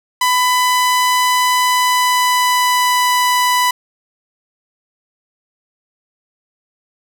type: tone with pitch glide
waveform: sawtooth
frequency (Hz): 999 to 992.7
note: B5 to B5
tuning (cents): +20 to +9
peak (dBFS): -8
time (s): 0.21-3.71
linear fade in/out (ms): 5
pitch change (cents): -11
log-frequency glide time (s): 1.61-3.09
effects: none